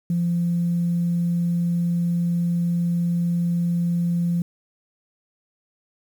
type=tone; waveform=sine; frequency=172.2 Hz; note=F3; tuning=24 cents flat; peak=-18 dBFS; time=0.1-4.42 s; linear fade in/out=2 ms; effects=tanh soft clip ceiling -14 dBFS + 8-bit